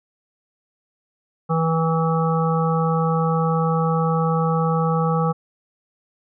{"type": "harmonic tone", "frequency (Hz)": 162.8, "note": "E3", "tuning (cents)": -21, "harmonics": [1, 3, 5, 7, 8], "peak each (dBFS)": [-19, -24, -26, -27, -28], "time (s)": [1.49, 5.33], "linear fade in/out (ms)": 20, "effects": []}